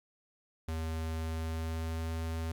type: tone with pitch glide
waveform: square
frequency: 80.5 to 81.48 Hz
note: E2 to E2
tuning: -41 to -20 cents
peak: -34 dBFS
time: 0.68-2.52 s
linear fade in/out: 5 ms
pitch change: +21 cents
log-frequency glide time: 1.16-2.13 s
effects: 11-bit